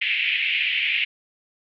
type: band-pass noise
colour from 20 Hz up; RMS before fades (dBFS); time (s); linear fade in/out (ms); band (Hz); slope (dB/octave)
white; -23; 0.01-1.05; 10; 2100 to 2900; 48
effects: none